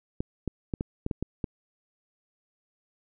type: clicks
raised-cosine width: 3 ms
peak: -16 dBFS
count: 8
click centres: 0.205 / 0.477 / 0.738 / 0.809 / 1.064 / 1.112 / 1.226 / 1.442 s
effects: none